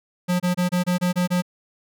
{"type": "tone bursts", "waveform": "square", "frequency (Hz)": 178.9, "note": "F3", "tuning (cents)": 42, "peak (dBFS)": -19, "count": 8, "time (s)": [0.28, 1.422], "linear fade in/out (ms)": 20, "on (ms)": 120, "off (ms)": 26, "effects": []}